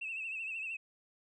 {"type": "tone with vibrato", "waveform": "sine", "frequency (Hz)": 2637, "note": "E7", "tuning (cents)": 0, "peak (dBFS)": -36, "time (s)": [0.01, 0.77], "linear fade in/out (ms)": 10, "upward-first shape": "triangle", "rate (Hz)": 13, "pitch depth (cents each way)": 81, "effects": ["tanh soft clip ceiling -32 dBFS"]}